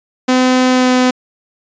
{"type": "tone with pitch glide", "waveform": "sawtooth", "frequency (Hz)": [255.1, 253], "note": ["C4", "B3"], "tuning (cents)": [-44, 42], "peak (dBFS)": -5, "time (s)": [0.28, 1.11], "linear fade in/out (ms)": 10, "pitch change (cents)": -14, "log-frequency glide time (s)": [0.7, 0.9], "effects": ["resampled to 16000 Hz"]}